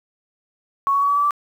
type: tone with pitch steps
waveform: sine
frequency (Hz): 1108.7 / 1119.6 / 1130.7 / 1141.8 / 1153.1 / 1164.5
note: C#6 / C#6 / C#6 / D6 / D6 / D6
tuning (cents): 0 / +17 / +34 / -49 / -32 / -15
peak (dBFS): -15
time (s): 0.87-1.308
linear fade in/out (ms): 0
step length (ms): 73
effects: 8-bit